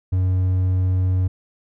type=tone; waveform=triangle; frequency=92.5 Hz; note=F#2; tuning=in tune; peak=-14 dBFS; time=0.12-1.28 s; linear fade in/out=10 ms; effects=none